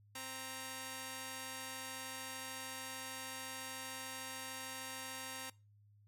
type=tone pair together; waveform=5% pulse; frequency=261.8 / 933 Hz; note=C4 / A#5; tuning=+1 / +1 cents; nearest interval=octave + minor seventh; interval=2200 cents; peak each=-36 / -34 dBFS; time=0.15-5.5 s; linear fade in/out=5 ms; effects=noise-tail reverb RT60 0.3 s tail -22 dB re dry + added 103 Hz sine -63 dBFS peak until 6.07 s